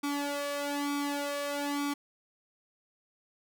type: tone with flanger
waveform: sawtooth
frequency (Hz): 286.4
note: D4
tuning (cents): -43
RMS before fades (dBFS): -33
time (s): 0.03-1.94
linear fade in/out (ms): 10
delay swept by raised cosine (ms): 0.86 to 1.68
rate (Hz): 1.1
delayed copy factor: +0.8
effects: none